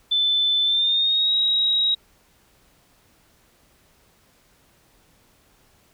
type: tone with pitch glide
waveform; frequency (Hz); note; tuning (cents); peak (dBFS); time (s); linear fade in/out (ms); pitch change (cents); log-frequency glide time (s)
sine; 3520 to 3816; A7 to A#7; 0 to +40; -17; 0.11-1.95; 10; +140; 0.64-1.33
effects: pink hiss -59 dBFS RMS until 5.93 s